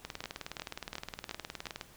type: two click trains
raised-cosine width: 0.2 ms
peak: -21 / -20 dBFS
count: 35 / 5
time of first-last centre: 0.05-1.812 / 0.24-1.669 s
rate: 19.3 / 2.8 Hz
effects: pink hiss -57 dBFS RMS until 1.96 s